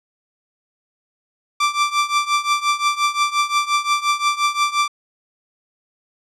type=tone with tremolo; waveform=sawtooth; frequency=1174 Hz; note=D6; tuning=1 cent flat; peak=-9 dBFS; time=1.6-4.88 s; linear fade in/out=5 ms; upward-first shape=triangle; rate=5.7 Hz; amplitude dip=90%; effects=low-pass 7000 Hz 12 dB/octave